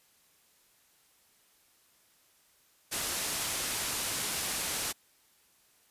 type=low-pass noise; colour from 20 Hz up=white; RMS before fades=-34 dBFS; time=2.91-4.93 s; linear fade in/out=20 ms; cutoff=12000 Hz; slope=24 dB/octave; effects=white hiss -66 dBFS RMS until 5.9 s + resampled to 32000 Hz